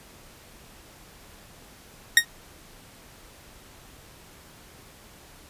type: tone with exponential decay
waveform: sawtooth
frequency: 1864.7 Hz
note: A#6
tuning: in tune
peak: -5 dBFS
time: 2.17-2.25 s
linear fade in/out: 2 ms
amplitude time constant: 17 ms
effects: pink hiss -50 dBFS RMS until 5.49 s + resampled to 32000 Hz